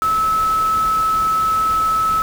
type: tone in noise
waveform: sine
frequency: 1300 Hz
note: E6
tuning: 24 cents flat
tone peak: -14 dBFS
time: 0.02-2.22 s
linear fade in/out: 0 ms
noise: pink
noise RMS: -31 dBFS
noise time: 0.02-2.22 s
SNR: +14 dB
effects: none